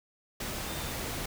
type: tone in noise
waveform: sine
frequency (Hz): 3607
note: A7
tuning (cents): +42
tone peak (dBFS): -47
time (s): 0.67-0.92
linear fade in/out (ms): 5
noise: pink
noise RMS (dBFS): -36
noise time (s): 0.4-1.26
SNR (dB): -14
effects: none